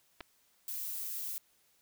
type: clicks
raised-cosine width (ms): 0.3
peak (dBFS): -28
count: 2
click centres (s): 0.206 / 0.209
type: noise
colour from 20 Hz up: violet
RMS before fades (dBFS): -39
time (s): 0.68-1.38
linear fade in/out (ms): 0
effects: white hiss -70 dBFS RMS until 1.81 s